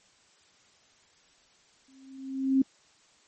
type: tone with exponential growth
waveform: sine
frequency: 267 Hz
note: C4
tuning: 35 cents sharp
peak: -17 dBFS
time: 1.88-2.62 s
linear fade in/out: 5 ms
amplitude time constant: 160 ms
effects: white hiss -62 dBFS RMS until 3.27 s + MP3 32 kbps